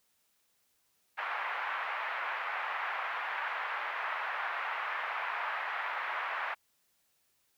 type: band-pass noise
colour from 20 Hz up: pink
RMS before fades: -36 dBFS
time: 1.17-6.55 s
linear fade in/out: 20 ms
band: 840 to 2200 Hz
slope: 24 dB/octave
effects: white hiss -74 dBFS RMS until 7.57 s

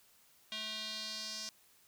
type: tone with band-pass filter sweep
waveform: square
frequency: 216.8 Hz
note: A3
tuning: 25 cents flat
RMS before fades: -42 dBFS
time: 0.52-1.49 s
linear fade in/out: 0 ms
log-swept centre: 3400 to 5400 Hz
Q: 3.4
effects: white hiss -66 dBFS RMS until 1.87 s

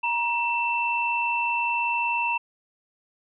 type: tone pair together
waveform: sine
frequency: 945.8 / 2675 Hz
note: A#5 / E7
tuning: +25 / +25 cents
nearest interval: octave + tritone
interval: 1800 cents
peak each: -25 dBFS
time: 0.03-2.38 s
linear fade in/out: 10 ms
effects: none

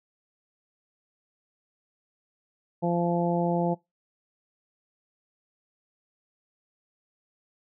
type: harmonic tone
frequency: 172.5 Hz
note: F3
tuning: 21 cents flat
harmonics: 1 / 2 / 3 / 4 / 5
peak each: -26 / -30 / -30 / -31 / -33 dBFS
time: 2.82-3.75 s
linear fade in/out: 20 ms
effects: noise-tail reverb RT60 0.2 s tail -23 dB re dry

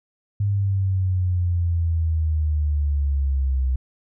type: exponential sweep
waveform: sine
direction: down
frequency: 102.1 to 64 Hz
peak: -18 dBFS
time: 0.4-3.76 s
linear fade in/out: 5 ms
effects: none

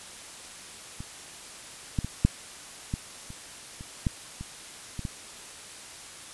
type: clicks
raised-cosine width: 5 ms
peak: -25 / -13 / -19 / -6 / -16 / -29 / -28 / -12 / -24 / -21 / -19 dBFS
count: 11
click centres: 1.005 / 1.988 / 2.046 / 2.25 / 2.939 / 3.304 / 3.809 / 4.068 / 4.41 / 4.993 / 5.052 s
effects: white hiss -44 dBFS RMS until 6.33 s + resampled to 24000 Hz

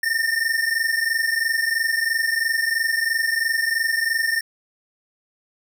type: tone pair together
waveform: square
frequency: 1800 / 1823 Hz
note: A6 / A#6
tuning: +39 / -39 cents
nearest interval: unison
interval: 22 cents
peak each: -23 dBFS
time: 0.03-4.41 s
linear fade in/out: 5 ms
effects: none

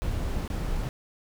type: noise with dropouts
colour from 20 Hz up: brown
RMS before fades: -29 dBFS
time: 0.02-0.89 s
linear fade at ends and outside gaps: 0 ms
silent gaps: 0.478-0.501 s
effects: none

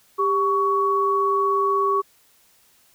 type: tone pair together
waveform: sine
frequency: 396.3 / 1120.9 Hz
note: G4 / C#6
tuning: +19 / +19 cents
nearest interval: octave + tritone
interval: 1800 cents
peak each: -22 / -19 dBFS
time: 0.18-2.02 s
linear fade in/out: 20 ms
effects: white hiss -58 dBFS RMS until 2.94 s

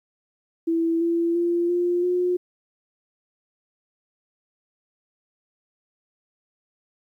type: tone with pitch steps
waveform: sine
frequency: 330.8 / 337.6 / 344.4 / 351.5 / 358.7 Hz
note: E4 / E4 / F4 / F4 / F4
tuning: +6 / +41 / -24 / +11 / +46 cents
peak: -19 dBFS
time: 0.67-2.37 s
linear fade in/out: 10 ms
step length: 340 ms
effects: 10-bit

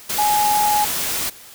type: tone in noise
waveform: sine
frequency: 837 Hz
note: G#5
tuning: 13 cents sharp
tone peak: -15 dBFS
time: 0.18-0.85 s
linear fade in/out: 10 ms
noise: white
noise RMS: -23 dBFS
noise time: 0.09-1.3 s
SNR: +5 dB
effects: white hiss -42 dBFS RMS until 1.54 s

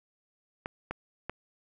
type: clicks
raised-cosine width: 0.5 ms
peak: -19 dBFS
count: 3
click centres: 0.659 / 0.91 / 1.296 s
effects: none

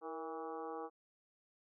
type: harmonic tone with a mistuned harmonic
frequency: 162.6 Hz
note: E3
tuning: 23 cents flat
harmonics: 2 / 3 / 4 / 5 / 6 / 7 / 8 / 9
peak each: -49 / -45 / -55 / -47 / -56 / -50 / -56 / -63 dBFS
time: 0.01-0.9 s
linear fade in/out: 50 ms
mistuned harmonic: 3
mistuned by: -57 cents
effects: none

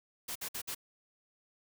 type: noise bursts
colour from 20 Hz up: white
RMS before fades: -39 dBFS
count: 4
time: 0.28-0.749 s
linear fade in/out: 10 ms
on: 76 ms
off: 55 ms
effects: none

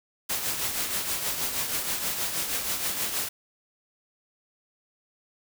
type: noise with tremolo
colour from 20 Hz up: white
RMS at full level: -27 dBFS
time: 0.29-3.29 s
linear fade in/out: 10 ms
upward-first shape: triangle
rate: 6.3 Hz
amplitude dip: 55%
effects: none

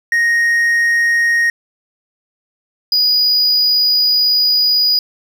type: tone pair in turn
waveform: triangle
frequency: 1867 / 4921 Hz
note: A#6 / D#8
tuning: +2 / -20 cents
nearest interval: octave + perfect fourth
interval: 1678 cents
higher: second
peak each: -9 dBFS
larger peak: neither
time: 0.12-1.5 / 2.92-4.99 s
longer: second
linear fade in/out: 2 ms
effects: none

